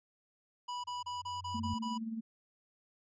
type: tone bursts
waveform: square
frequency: 982 Hz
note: B5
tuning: 10 cents flat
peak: -38 dBFS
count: 7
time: 0.68-1.98 s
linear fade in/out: 10 ms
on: 160 ms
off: 30 ms
type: tone with exponential growth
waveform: sine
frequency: 92.1 Hz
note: F#2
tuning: 7 cents flat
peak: -34 dBFS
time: 0.77-1.74 s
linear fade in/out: 5 ms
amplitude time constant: 210 ms
type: tone with tremolo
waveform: sine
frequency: 224.5 Hz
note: A3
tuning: 35 cents sharp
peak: -34 dBFS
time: 1.54-2.21 s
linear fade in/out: 10 ms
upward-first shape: sine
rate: 19 Hz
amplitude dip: 55%
effects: resampled to 16000 Hz